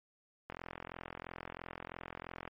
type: click train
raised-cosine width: 0.5 ms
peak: -27 dBFS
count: 86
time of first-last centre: 0.5-2.477 s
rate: 43 Hz
effects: MP3 32 kbps